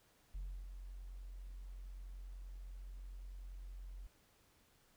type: tone with ADSR envelope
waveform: sine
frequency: 45.21 Hz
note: F#1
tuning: 39 cents flat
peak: -38 dBFS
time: 0.34-4.07 s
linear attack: 14 ms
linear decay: 300 ms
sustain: -8 dB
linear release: 6 ms
effects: tanh soft clip ceiling -40 dBFS + pink hiss -71 dBFS RMS until 4.96 s